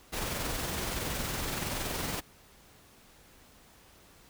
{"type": "noise with amplitude modulation", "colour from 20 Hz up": "pink", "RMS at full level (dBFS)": -33, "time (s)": [0.12, 2.21], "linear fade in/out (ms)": 20, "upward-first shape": "sine", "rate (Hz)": 21.4, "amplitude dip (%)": 30, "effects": ["pink hiss -58 dBFS RMS until 4.29 s"]}